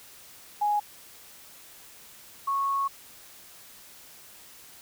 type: tone pair in turn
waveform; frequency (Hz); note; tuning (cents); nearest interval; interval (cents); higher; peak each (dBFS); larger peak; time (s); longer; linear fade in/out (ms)
sine; 830.6 / 1102.7; G#5 / C#6; 0 / -9; perfect fourth; 491; second; -22 / -24; first; 0.61-0.8 / 2.47-2.88; second; 10
effects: white hiss -50 dBFS RMS until 4.81 s